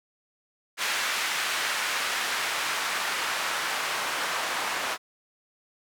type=noise with band-pass filter sweep; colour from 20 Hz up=white; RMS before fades=-29 dBFS; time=0.77-4.98 s; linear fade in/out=50 ms; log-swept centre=1800 to 1100 Hz; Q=0.89; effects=none